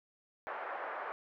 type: band-pass noise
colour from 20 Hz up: pink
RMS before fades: -41 dBFS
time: 0.47-1.12 s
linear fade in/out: 0 ms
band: 550 to 1700 Hz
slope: 24 dB/octave
effects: none